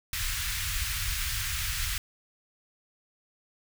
pink band-stop noise, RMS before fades -31 dBFS, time 0.13-1.98 s, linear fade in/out 2 ms, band 100 to 1500 Hz, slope 24 dB/octave, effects none

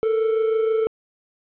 triangle tone pair together, 441.7 / 468 Hz, A4 / A#4, +7 / +7 cents, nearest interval minor second, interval 100 cents, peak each -16 / -26 dBFS, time 0.03-0.87 s, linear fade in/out 0 ms, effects resampled to 8000 Hz + 9-bit

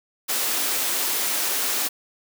white high-pass noise, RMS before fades -24 dBFS, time 0.28-1.89 s, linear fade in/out 20 ms, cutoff 240 Hz, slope 24 dB/octave, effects none

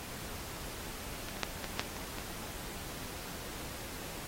clicks, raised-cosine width 0.2 ms, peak -23 / -28 / -11 / -20 / -12 / -29 / -22 dBFS, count 7, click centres 1.286 / 1.369 / 1.433 / 1.643 / 1.795 / 1.967 / 2.185 s, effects pink hiss -44 dBFS RMS until 4.27 s + AAC 48 kbps

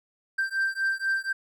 triangle beating tone pair, 1568 / 1572.1 Hz, G6 / G6, 0 / +5 cents, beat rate 4.1 Hz, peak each -26 dBFS, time 0.38-1.33 s, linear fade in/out 10 ms, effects none

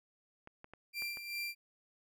clicks, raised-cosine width 0.5 ms, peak -35 dBFS, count 5, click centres 0.474 / 0.644 / 0.736 / 1.022 / 1.172 s
30% pulse tone with tremolo, 2367 Hz, D7, 13 cents sharp, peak -34 dBFS, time 0.93-1.55 s, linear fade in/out 50 ms, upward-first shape sine, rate 2.6 Hz, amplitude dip 60%
effects none

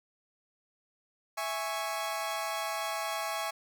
sawtooth chord, C# minor, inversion first, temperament equal, 659.3 / 830.6 / 1108.7 Hz, E5 / G#5 / C#6, 0 / 0 / 0 cents, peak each -33 dBFS, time 1.37-3.51 s, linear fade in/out 10 ms, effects none

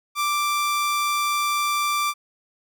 sawtooth tone, 1176 Hz, D6, 2 cents sharp, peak -17 dBFS, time 0.15-2.14 s, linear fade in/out 50 ms, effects none

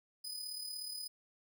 sawtooth tone with amplitude modulation, 4994 Hz, D#8, 6 cents sharp, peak -36 dBFS, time 0.24-1.08 s, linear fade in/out 10 ms, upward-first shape sine, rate 36.7 Hz, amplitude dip 50%, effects none

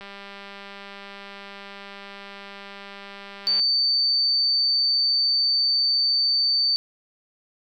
click train, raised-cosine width 0.3 ms, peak -24 dBFS, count 715, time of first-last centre 0.01-3.598 s, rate 199 Hz
sine tone, 4567 Hz, D8, 49 cents flat, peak -18 dBFS, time 3.47-6.76 s, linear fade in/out 0 ms
effects none

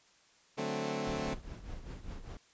15% pulse chord, D dominant seventh, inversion none, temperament equal, 146.83 / 185 / 220 / 261.6 Hz, D3 / F#3 / A3 / C4, 0 / 0 / 0 / 0 cents, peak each -34 / -36 / -32 / -33 dBFS, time 0.57-1.35 s, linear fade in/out 20 ms
brown noise with tremolo, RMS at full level -40 dBFS, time 1.07-2.37 s, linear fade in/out 2 ms, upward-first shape triangle, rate 5 Hz, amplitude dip 80%
effects white hiss -65 dBFS RMS until 2.53 s + resampled to 16000 Hz

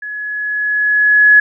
sine tone with level ramp, 1692 Hz, G#6, 32 cents sharp, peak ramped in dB -23 to -3 dBFS, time 0.02-1.4 s, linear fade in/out 5 ms, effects none

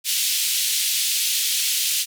pink band-pass noise, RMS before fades -22 dBFS, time 0.04-2.06 s, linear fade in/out 50 ms, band 2900 to 16000 Hz, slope 24 dB/octave, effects none

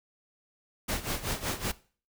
pink noise with tremolo, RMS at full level -30 dBFS, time 0.88-1.72 s, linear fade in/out 10 ms, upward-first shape sine, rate 5.3 Hz, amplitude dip 80%, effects noise-tail reverb RT60 0.4 s tail -19 dB re dry

